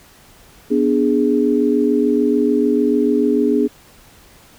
sine chord, G# diminished, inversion first, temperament equal, 246.9 / 293.7 / 415.3 Hz, B3 / D4 / G#4, 0 / 0 / 0 cents, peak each -17 dBFS, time 0.7-3.68 s, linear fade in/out 20 ms, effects pink hiss -47 dBFS RMS until 4.58 s

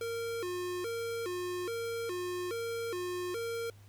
square tone with vibrato, 407.2 Hz, G#4, 34 cents flat, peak -35 dBFS, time 0.01-3.7 s, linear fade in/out 2 ms, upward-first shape square, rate 1.2 Hz, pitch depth 220 cents each way, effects added 101 Hz sine -53 dBFS peak until 3.88 s + pink hiss -64 dBFS RMS until 3.88 s

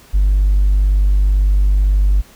sine tone with hard clipping, 49 Hz, G1, in tune, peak -10 dBFS, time 0.13-2.22 s, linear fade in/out 20 ms, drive 1 dB, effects pink hiss -45 dBFS RMS until 2.35 s

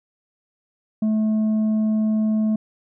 sine tone with tanh clipping, 216.7 Hz, A3, 26 cents flat, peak -18 dBFS, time 1.02-2.56 s, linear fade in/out 5 ms, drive 4 dB, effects none

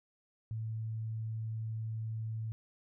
sine tone, 111 Hz, A2, 16 cents sharp, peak -35 dBFS, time 0.51-2.52 s, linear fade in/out 0 ms, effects none

